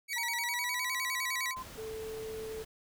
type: tone with vibrato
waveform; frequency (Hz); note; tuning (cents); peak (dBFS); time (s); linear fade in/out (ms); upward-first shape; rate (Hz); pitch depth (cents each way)
sawtooth; 2093; C7; 0; -29; 0.08-1.55; 50; square; 9.8; 130
type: tone with pitch glide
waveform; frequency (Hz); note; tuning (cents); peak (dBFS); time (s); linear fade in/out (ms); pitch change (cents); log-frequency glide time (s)
sine; 932.3 to 1034.5; A#5 to C6; 0 to -20; -38; 0.16-1.63; 10; +180; 0.38-0.94
type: noise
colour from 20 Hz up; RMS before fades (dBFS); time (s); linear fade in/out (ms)
pink; -48; 1.56-2.65; 10
type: tone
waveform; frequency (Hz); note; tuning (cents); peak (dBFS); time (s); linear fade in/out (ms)
sine; 440; A4; 0; -38; 1.77-2.64; 20
effects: none